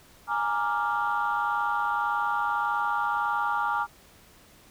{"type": "chord", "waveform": "sine", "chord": "Bb dominant seventh", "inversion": "third", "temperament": "equal", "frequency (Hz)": [830.6, 932.3, 1174.7, 1396.9], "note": ["Ab5", "Bb5", "D6", "F6"], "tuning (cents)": [0, 0, 0, 0], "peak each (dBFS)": -29, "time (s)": [0.27, 3.87], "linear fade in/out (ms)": 50, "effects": ["tanh soft clip ceiling -17 dBFS", "pink hiss -55 dBFS RMS until 4.7 s"]}